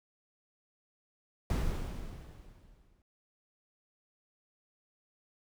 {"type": "noise with exponential decay", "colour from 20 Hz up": "brown", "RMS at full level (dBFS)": -28, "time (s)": [1.5, 3.02], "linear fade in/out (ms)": 1, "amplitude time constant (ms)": 330, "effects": []}